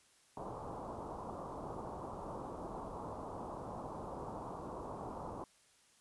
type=low-pass noise; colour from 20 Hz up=white; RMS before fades=-45 dBFS; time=0.37-5.44 s; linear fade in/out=2 ms; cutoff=1100 Hz; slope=48 dB/octave; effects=white hiss -68 dBFS RMS until 6 s + resampled to 24000 Hz